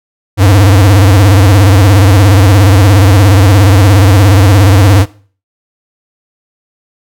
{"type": "tone with vibrato", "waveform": "square", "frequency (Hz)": 98, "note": "G2", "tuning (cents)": 0, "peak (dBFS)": -3, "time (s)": [0.37, 5.06], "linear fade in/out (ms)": 50, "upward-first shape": "sine", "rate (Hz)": 17, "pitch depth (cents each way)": 150, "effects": ["noise-tail reverb RT60 0.4 s tail -19 dB re dry"]}